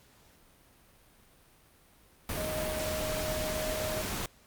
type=tone in noise; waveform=sine; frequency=622.3 Hz; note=D#5; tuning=in tune; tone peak=-34 dBFS; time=2.37-4.02 s; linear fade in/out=2 ms; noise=pink; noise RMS=-35 dBFS; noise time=2.29-4.26 s; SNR=-2 dB; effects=pink hiss -61 dBFS RMS until 4.46 s + Opus 48 kbps